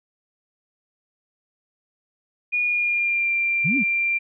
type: tone with pitch glide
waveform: sine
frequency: 2444 to 2372 Hz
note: D#7 to D7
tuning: -32 to +17 cents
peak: -19 dBFS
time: 2.52-4.19 s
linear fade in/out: 20 ms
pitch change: -51 cents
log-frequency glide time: 2.62-3.31 s
type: linear two-way sweep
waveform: sine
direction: up then down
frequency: 122.7 to 296.1 to 168.2 Hz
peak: -21 dBFS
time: 3.64-3.84 s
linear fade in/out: 20 ms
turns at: 3.77 s
effects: none